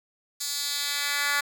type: tone with high-pass filter sweep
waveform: 10% pulse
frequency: 287.1 Hz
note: D4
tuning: 39 cents flat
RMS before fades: -28 dBFS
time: 0.4-1.41 s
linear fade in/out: 10 ms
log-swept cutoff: 5500 to 1600 Hz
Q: 1.4
effects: none